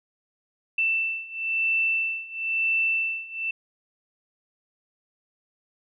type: beating tone pair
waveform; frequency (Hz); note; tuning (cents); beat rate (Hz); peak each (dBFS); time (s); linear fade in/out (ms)
sine; 2666 / 2667; E7 / E7; +19 / +20; 1; -27 / -25; 0.78-3.51; 5
effects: none